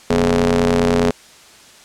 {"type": "ring-modulated tone", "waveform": "sawtooth", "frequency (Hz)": 89.9, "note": "F#2", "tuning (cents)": -49, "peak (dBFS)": -6, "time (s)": [0.1, 1.11], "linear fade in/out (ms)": 5, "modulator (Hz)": 332, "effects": ["white hiss -44 dBFS RMS until 1.84 s", "low-pass 8000 Hz 12 dB/octave"]}